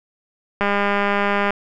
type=click train; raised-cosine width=0.5 ms; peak=-5 dBFS; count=182; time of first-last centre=0.61-1.506 s; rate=202 Hz; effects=none